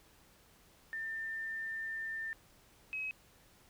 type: tone pair in turn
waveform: sine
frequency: 1795 / 2550 Hz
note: A6 / D#7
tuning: +34 / +42 cents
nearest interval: tritone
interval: 608 cents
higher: second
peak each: -37 / -36 dBFS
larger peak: second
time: 0.93-2.33 / 2.93-3.11 s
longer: first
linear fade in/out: 0 ms
effects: pink hiss -64 dBFS RMS until 3.69 s